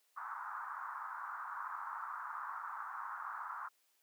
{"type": "band-pass noise", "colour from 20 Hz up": "white", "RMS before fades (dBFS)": -44, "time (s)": [0.16, 3.69], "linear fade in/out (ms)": 20, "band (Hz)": [920, 1400], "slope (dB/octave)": 48, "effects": ["white hiss -75 dBFS RMS until 4.02 s", "high-pass 400 Hz 12 dB/octave"]}